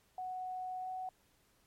sine tone with pitch glide, 740 to 745.1 Hz, F#5 to F#5, 0 to +12 cents, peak -38 dBFS, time 0.18-1.09 s, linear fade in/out 2 ms, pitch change +12 cents, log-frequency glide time 0.81-0.87 s, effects pink hiss -71 dBFS RMS until 1.66 s + MP3 64 kbps

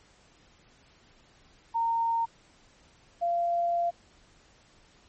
sine tone pair in turn, 920 / 689.2 Hz, A#5 / F5, -23 / -23 cents, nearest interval perfect fourth, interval 500 cents, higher first, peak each -24 dBFS, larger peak neither, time 1.74-2.26 / 3.21-3.91 s, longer second, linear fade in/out 20 ms, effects pink hiss -60 dBFS RMS until 5.08 s + MP3 32 kbps

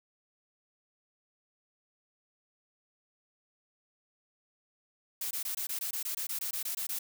blue noise bursts, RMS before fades -35 dBFS, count 15, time 5.21-6.989 s, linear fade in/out 5 ms, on 99 ms, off 21 ms, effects none

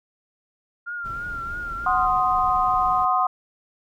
sine tone with vibrato, 1396.9 Hz, F6, in tune, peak -28 dBFS, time 0.86-2.07 s, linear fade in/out 20 ms, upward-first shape triangle, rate 3.1 Hz, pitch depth 56 cents each way
brown noise, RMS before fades -38 dBFS, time 1.04-3.06 s, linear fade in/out 20 ms
sine chord, C diminished, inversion second, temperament equal, 740 / 1046.5 / 1244.5 Hz, Gb5 / C6 / Eb6, 0 / 0 / 0 cents, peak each -22 dBFS, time 1.86-3.27 s, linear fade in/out 5 ms
clicks, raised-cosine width 2 ms, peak -30 / -30 dBFS, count 2, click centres 2.196 / 2.737 s
effects none

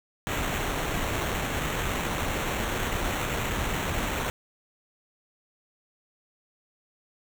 pink noise with sample-and-hold, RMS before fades -29 dBFS, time 0.27-4.3 s, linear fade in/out 0 ms, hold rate 4900 Hz, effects none

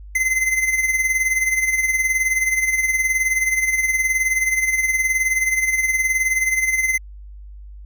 square tone with tremolo, 2060 Hz, C7, 28 cents flat, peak -15 dBFS, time 0.15-6.98 s, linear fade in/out 5 ms, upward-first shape sine, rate 19 Hz, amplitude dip 60%, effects added 50 Hz sine -35 dBFS peak until 7.85 s

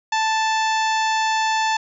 harmonic tone, 880 Hz, A5, in tune, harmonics 1 / 2 / 3 / 4 / 5 / 6 / 7 / 8, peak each -19 / -25 / -29 / -31 / -33 / -35 / -36 / -37 dBFS, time 0.12-1.77 s, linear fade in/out 5 ms, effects none

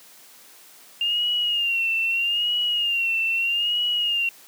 sine tone with vibrato, 2797 Hz, F7, 2 cents sharp, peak -20 dBFS, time 1.01-4.29 s, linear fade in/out 2 ms, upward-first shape sine, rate 0.79 Hz, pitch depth 74 cents each way, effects white hiss -49 dBFS RMS until 4.47 s + high-pass 200 Hz 12 dB/octave

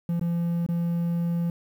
triangle tone with dropouts, 170.6 Hz, F3, 40 cents flat, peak -21 dBFS, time 0.09-1.5 s, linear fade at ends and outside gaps 2 ms, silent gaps 0.196-0.212 / 0.664-0.688 s, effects 9-bit

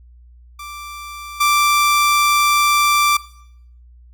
sawtooth tone with level steps, 1174.7 Hz, D6, in tune, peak -27 / -9 dBFS, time 0.59-3.17 s, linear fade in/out 5 ms, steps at 1.4 s, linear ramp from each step 10 ms, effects noise-tail reverb RT60 0.7 s tail -18 dB re dry + added 60 Hz sine -42 dBFS peak until 4.13 s

